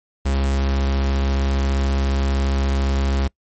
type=tone; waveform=45% pulse; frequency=68.1 Hz; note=C#2; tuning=30 cents flat; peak=-17 dBFS; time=0.25-3.28 s; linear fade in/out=10 ms; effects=noise-tail reverb RT60 0.1 s tail -24 dB re dry + MP3 32 kbps